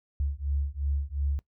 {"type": "beating tone pair", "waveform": "sine", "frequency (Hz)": [69.3, 72.1], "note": ["C#2", "D2"], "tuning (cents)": [0, -31], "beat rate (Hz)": 2.8, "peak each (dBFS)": -30, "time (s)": [0.2, 1.39], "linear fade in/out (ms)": 0, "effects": ["noise-tail reverb RT60 0.1 s tail -20 dB re dry"]}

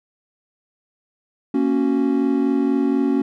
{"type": "chord", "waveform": "triangle", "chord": "F# major", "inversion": "first", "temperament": "equal", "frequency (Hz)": [233.1, 277.2, 370], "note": ["A#3", "C#4", "F#4"], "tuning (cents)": [0, 0, 0], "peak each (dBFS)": [-20, -16, -22], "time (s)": [1.54, 3.22], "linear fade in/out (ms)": 5, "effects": []}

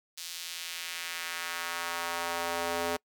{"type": "tone with high-pass filter sweep", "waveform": "square", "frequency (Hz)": 85.2, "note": "F2", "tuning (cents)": -42, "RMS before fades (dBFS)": -35, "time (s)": [0.17, 2.97], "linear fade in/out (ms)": 10, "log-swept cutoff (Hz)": [4300, 460], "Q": 1.1, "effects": ["noise-tail reverb RT60 0.1 s tail -26 dB re dry"]}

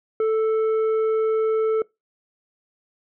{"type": "tone with tanh clipping", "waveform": "sine", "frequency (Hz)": 440, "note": "A4", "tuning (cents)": 0, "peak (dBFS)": -19, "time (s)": [0.2, 1.82], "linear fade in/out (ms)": 2, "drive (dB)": 8, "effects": ["noise-tail reverb RT60 0.2 s tail -23 dB re dry", "low-pass 2000 Hz 12 dB/octave"]}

